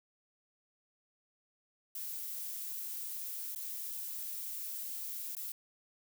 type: noise with dropouts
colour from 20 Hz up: violet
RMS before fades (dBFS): -41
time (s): 1.95-5.52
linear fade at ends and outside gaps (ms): 2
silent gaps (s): 3.549-3.559 / 5.351-5.367
effects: none